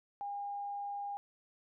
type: tone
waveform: sine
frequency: 809 Hz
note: G#5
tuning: 46 cents flat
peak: -37 dBFS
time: 0.21-1.17 s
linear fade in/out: 0 ms
effects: none